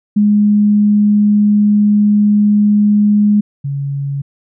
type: tone pair in turn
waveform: sine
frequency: 207.7 / 139.95 Hz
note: G#3 / C#3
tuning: 0 / +17 cents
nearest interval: perfect fifth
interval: 683 cents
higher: first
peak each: -7 / -16 dBFS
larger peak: first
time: 0.16-3.41 / 3.64-4.22 s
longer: first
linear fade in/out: 10 ms
effects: none